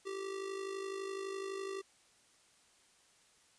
square tone with amplitude modulation, 389.1 Hz, G4, 13 cents flat, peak -37 dBFS, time 0.05-1.82 s, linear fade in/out 20 ms, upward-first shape sine, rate 51.9 Hz, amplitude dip 60%, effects white hiss -67 dBFS RMS until 3.58 s + resampled to 22050 Hz

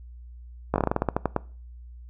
slowing click train, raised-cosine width 1 ms, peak -8 dBFS, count 13, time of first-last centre 0.74-1.364 s, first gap 19 ms, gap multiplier 1.17, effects noise-tail reverb RT60 0.4 s tail -21 dB re dry + added 60 Hz sine -41 dBFS peak until 2.09 s

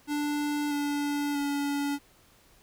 square tone with pitch steps, 293.7 / 289.3 / 285 Hz, D4 / D4 / C#4, 0 / -26 / +48 cents, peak -28 dBFS, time 0.07-1.99 s, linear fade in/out 50 ms, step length 640 ms, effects pink hiss -60 dBFS RMS until 2.62 s

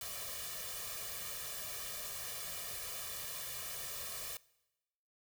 white noise with comb filter, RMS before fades -43 dBFS, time 0.01-4.37 s, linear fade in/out 2 ms, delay 1.7 ms, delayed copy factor +0.9, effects noise-tail reverb RT60 1.0 s tail -22 dB re dry

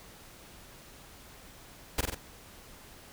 pink noise with echo, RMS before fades -28 dBFS, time 1.98-2.01 s, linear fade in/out 5 ms, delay 46 ms, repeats 3, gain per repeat -3 dB, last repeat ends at 2.148 s, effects pink hiss -52 dBFS RMS until 3.12 s

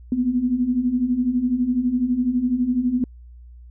sine beating tone pair, 240 / 252 Hz, B3 / B3, -49 / +35 cents, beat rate 12 Hz, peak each -24 / -19 dBFS, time 0.12-3.04 s, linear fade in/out 2 ms, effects added 60 Hz sine -40 dBFS peak until 3.7 s

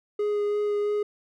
triangle tone with vibrato, 414.5 Hz, G#4, 3 cents flat, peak -21 dBFS, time 0.19-1.03 s, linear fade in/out 5 ms, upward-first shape sine, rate 3 Hz, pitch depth 10 cents each way, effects none

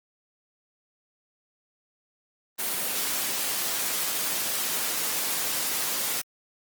white high-pass noise, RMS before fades -28 dBFS, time 2.58-6.22 s, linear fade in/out 20 ms, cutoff 170 Hz, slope 12 dB/octave, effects Opus 24 kbps

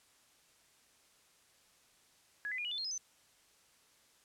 sine tone with pitch steps, 1678 / 2019 / 2429 / 2922 / 3515 / 4228 / 5087 / 6119 Hz, G#6 / B6 / D#7 / F#7 / A7 / C8 / D#8 / G8, +17 / +38 / -42 / -22 / -2 / +17 / +37 / -43 cents, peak -36 dBFS, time 2.45-2.978 s, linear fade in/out 0 ms, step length 66 ms, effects white hiss -67 dBFS RMS until 4.24 s + low-pass 10000 Hz 12 dB/octave

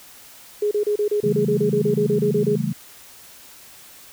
sine tone bursts, 416.3 Hz, G#4, 4 cents sharp, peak -17 dBFS, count 16, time 0.62-2.557 s, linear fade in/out 5 ms, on 92 ms, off 31 ms
sine chord, A dominant seventh, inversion first, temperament equal with one note detuned, 139.31 / 164.81 / 196 / 220 Hz, C#3 / E3 / G3 / A3, +9 / 0 / 0 / 0 cents, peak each -26 dBFS, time 1.23-2.73 s, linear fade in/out 10 ms
effects white hiss -45 dBFS RMS until 4.12 s

